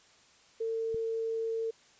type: tone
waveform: sine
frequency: 451.1 Hz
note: A4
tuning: 43 cents sharp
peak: -30 dBFS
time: 0.6-1.71 s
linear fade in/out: 10 ms
type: click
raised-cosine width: 5 ms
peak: -32 dBFS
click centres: 0.945 s
effects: white hiss -61 dBFS RMS until 1.99 s + resampled to 16000 Hz